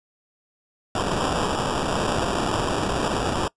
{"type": "noise with sample-and-hold", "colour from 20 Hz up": "blue", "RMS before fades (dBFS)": -24, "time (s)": [0.95, 3.48], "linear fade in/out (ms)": 2, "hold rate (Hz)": 2100, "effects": ["noise-tail reverb RT60 0.1 s tail -23 dB re dry", "resampled to 22050 Hz"]}